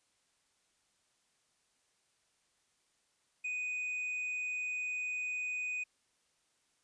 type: tone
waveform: triangle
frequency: 2489 Hz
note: D#7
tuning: in tune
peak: -33 dBFS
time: 3.44-5.84 s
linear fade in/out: 10 ms
effects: white hiss -75 dBFS RMS until 6.83 s + resampled to 22050 Hz